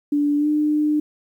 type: tone with pitch glide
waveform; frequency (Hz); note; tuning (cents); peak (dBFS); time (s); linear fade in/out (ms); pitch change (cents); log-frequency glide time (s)
sine; 291.1 to 300.8; D4 to D4; -15 to +42; -16; 0.12-1; 5; +57; 0.37-0.48
effects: 9-bit